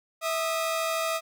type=tone pair together; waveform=sawtooth; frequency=652.1 / 1231 Hz; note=E5 / D#6; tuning=-19 / -19 cents; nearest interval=major seventh; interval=1100 cents; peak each=-24 / -27 dBFS; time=0.21-1.21 s; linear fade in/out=50 ms; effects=none